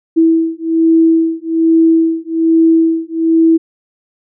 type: beating tone pair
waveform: sine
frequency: 326 / 327.2 Hz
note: E4 / E4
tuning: -19 / -13 cents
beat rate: 1.2 Hz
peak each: -11 dBFS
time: 0.16-3.58 s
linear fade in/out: 20 ms
effects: none